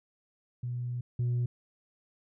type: tone pair in turn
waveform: sine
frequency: 122.4 / 121.7 Hz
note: B2 / B2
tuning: -15 / -25 cents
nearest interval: unison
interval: 10 cents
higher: first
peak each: -31 / -24 dBFS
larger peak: second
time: 0.63-1.01 / 1.19-1.46 s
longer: first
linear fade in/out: 5 ms
effects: tanh soft clip ceiling -25 dBFS